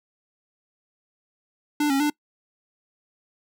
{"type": "tone with pitch steps", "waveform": "square", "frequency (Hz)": [295.8, 273.6, 296.1], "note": ["D4", "C#4", "D4"], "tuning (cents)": [13, -23, 14], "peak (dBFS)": -20, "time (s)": [1.8, 2.1], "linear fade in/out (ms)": 5, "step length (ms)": 100, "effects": ["noise-tail reverb RT60 0.1 s tail -24 dB re dry"]}